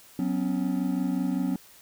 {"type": "chord", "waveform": "triangle", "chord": "F# suspended fourth", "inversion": "none", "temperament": "equal with one note detuned", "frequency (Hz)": [185, 251.8, 277.2], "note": ["F#3", "B3", "C#4"], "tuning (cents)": [0, 34, 0], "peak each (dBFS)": -27, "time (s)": [0.19, 1.56], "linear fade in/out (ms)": 2, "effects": ["white hiss -53 dBFS RMS until 1.81 s"]}